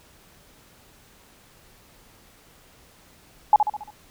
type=tone with echo; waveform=sine; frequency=843 Hz; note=G#5; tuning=26 cents sharp; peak=-9 dBFS; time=3.53-3.56 s; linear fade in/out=2 ms; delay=69 ms; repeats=5; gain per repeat=-6 dB; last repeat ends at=3.905 s; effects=pink hiss -54 dBFS RMS until 4.1 s